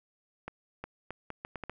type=accelerating click train; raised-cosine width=0.5 ms; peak=-23 dBFS; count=8; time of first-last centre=0.48-1.696 s; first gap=360 ms; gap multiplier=0.74; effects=none